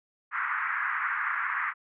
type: band-pass noise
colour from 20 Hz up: pink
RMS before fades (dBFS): -30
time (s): 0.31-1.74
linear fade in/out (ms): 50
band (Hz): 1100 to 2000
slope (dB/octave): 48
effects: none